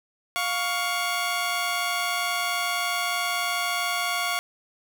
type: tone pair together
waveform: 15% pulse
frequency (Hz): 704.3 / 1118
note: F5 / C#6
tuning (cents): +14 / +14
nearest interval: minor sixth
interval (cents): 800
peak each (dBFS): -21 / -21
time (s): 0.36-4.39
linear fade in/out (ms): 0
effects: none